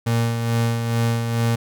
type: tone with tremolo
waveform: 35% pulse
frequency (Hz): 116.2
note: A#2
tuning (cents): -5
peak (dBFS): -15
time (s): 0.06-1.56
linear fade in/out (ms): 10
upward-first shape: sine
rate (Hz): 2.3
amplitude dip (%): 45
effects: none